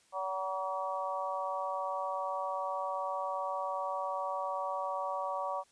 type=harmonic tone with a mistuned harmonic; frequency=190 Hz; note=F#3; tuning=46 cents sharp; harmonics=3 / 4 / 5 / 6; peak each=-38 / -39 / -38 / -38 dBFS; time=0.12-5.64 s; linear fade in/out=50 ms; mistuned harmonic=4; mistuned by=-17 cents; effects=white hiss -67 dBFS RMS until 5.71 s + resampled to 22050 Hz